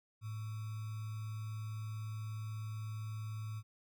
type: tone with sample-and-hold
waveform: sine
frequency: 108.1 Hz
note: A2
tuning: 30 cents flat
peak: -39 dBFS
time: 0.21-3.63 s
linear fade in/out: 50 ms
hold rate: 1225 Hz
effects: none